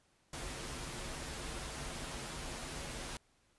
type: noise with comb filter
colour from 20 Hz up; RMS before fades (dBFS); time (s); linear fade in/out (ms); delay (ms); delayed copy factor
pink; -43; 0.33-3.17; 2; 10; -0.5
effects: pink hiss -72 dBFS RMS until 3.58 s + resampled to 24000 Hz